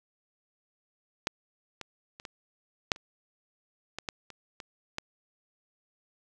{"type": "clicks", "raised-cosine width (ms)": 0.2, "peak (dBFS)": [-10, -21, -28, -23, -6, -30, -18, -15, -28, -24, -15], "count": 11, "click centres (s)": [1.271, 1.813, 2.199, 2.252, 2.918, 2.961, 3.986, 4.088, 4.303, 4.602, 4.984], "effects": []}